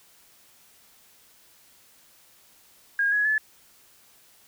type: tone with pitch steps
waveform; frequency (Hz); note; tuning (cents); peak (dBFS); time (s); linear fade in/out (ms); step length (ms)
sine; 1627 / 1676.6 / 1727.7; G#6 / G#6 / A6; -36 / +16 / -32; -20; 2.99-3.38; 2; 130
effects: white hiss -57 dBFS RMS until 4.47 s